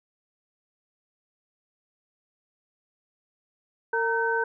sine tone cluster, 455.6 / 927 / 1530 Hz, A#4 / A#5 / G6, -40 / -10 / -42 cents, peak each -27 / -28 / -26 dBFS, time 3.93-4.44 s, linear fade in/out 5 ms, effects none

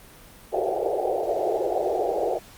pink band-pass noise, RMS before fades -25 dBFS, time 0.52-2.39 s, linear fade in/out 20 ms, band 350 to 800 Hz, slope 96 dB/octave, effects pink hiss -48 dBFS RMS until 2.57 s + Opus 32 kbps

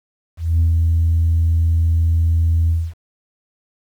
sine tone with ADSR envelope, 82.6 Hz, E2, 4 cents sharp, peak -9 dBFS, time 0.37-2.94 s, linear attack 230 ms, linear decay 110 ms, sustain -2 dB, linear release 250 ms, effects tanh soft clip ceiling -9 dBFS + 8-bit

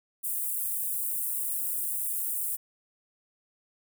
white high-pass noise, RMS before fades -31 dBFS, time 0.23-2.57 s, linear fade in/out 20 ms, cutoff 8600 Hz, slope 48 dB/octave, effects none

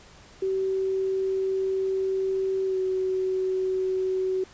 sine tone with pitch glide, 382.4 to 375.4 Hz, G4 to F#4, -43 to +25 cents, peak -23 dBFS, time 0.42-4.44 s, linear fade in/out 5 ms, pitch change -32 cents, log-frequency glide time 2.65-2.78 s, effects pink hiss -51 dBFS RMS until 4.53 s + resampled to 16000 Hz

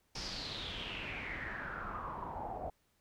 pink noise with low-pass filter sweep, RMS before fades -42 dBFS, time 0.15-2.7 s, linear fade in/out 5 ms, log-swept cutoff 5400 to 670 Hz, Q 6.3, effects pink hiss -75 dBFS RMS until 3 s

